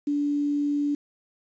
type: tone with quantisation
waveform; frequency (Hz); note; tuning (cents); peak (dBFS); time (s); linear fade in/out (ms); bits
sine; 289.7; D4; -24; -22; 0.07-0.95; 5; 8
effects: resampled to 16000 Hz